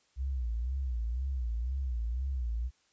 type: tone with vibrato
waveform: sine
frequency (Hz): 61.74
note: B1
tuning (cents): 0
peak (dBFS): -30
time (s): 0.16-2.71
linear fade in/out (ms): 50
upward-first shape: sine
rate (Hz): 2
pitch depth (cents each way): 160
effects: white hiss -70 dBFS RMS until 2.92 s + resampled to 16000 Hz